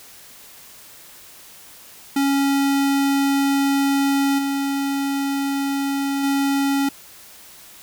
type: tone with level steps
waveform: square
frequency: 277.2 Hz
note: C#4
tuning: in tune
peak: -17 / -21 / -18 dBFS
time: 2.16-6.89 s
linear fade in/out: 5 ms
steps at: 4.38 / 6.23 s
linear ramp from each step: 10 ms
effects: white hiss -44 dBFS RMS until 7.82 s